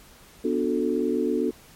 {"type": "chord", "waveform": "sine", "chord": "B minor seventh", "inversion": "none", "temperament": "equal with one note detuned", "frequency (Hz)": [246.9, 293.7, 362.2, 440], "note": ["B3", "D4", "F#4", "A4"], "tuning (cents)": [0, 0, -37, 0], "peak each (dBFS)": -27, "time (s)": [0.44, 1.51], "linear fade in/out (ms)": 10, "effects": ["pink hiss -51 dBFS RMS until 1.75 s", "MP3 64 kbps"]}